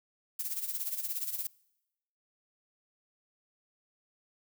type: noise with tremolo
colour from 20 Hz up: violet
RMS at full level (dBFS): -33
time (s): 0.39-1.47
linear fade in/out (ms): 5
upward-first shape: sine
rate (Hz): 17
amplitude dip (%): 70
effects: noise-tail reverb RT60 0.9 s tail -24 dB re dry